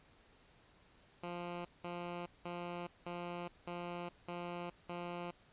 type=tone bursts; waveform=10% pulse; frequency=174.61 Hz; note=F3; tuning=in tune; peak=-33 dBFS; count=7; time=1.23-5.31 s; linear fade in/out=5 ms; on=420 ms; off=190 ms; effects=pink hiss -66 dBFS RMS until 5.52 s + resampled to 8000 Hz